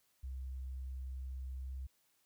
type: tone with pitch glide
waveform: sine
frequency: 65.1 to 65.63 Hz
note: C2 to C2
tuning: -8 to +6 cents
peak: -40 dBFS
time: 0.23-1.87 s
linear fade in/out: 10 ms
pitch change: +14 cents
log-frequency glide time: 1.59-1.71 s
effects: white hiss -75 dBFS RMS until 2.25 s